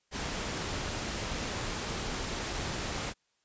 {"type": "noise", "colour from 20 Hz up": "pink", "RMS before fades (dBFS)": -35, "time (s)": [0.11, 3.14], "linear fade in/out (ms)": 50, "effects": ["white hiss -75 dBFS RMS until 3.44 s", "resampled to 16000 Hz"]}